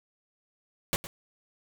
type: noise with echo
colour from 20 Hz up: pink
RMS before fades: -27 dBFS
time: 0.93-0.96 s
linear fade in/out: 0 ms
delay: 110 ms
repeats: 1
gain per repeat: -14 dB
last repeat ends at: 1.07 s
effects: none